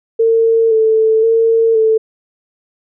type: tone with vibrato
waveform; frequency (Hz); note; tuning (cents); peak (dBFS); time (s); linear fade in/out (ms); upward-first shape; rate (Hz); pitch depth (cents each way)
sine; 447.5; A4; +29; -8; 0.19-1.98; 10; square; 0.96; 24
effects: none